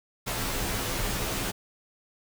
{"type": "noise with comb filter", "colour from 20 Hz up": "pink", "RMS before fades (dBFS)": -30, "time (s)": [0.26, 1.52], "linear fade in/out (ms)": 20, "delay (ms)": 13, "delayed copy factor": -0.8, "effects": []}